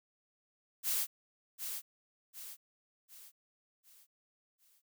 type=noise with echo; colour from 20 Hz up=blue; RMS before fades=-33 dBFS; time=0.83-1.07 s; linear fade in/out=50 ms; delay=750 ms; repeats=5; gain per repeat=-7 dB; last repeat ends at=4.82 s; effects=none